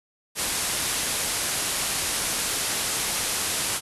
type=low-pass noise; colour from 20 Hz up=white; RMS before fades=-27 dBFS; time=0.35-3.81 s; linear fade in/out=50 ms; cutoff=12000 Hz; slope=96 dB/octave; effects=none